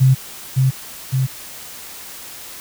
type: tone with echo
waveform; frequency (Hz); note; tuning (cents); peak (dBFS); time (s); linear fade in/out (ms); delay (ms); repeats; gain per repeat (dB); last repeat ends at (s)
sine; 131.6; C3; +10; -8; 0-0.15; 20; 560; 2; -3; 1.27
effects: white hiss -35 dBFS RMS until 2.6 s